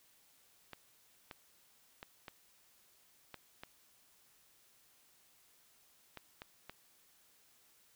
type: clicks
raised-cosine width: 0.3 ms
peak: -30 dBFS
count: 9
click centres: 0.733 / 1.312 / 2.029 / 2.282 / 3.343 / 3.635 / 6.173 / 6.419 / 6.696 s
effects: white hiss -68 dBFS RMS until 7.95 s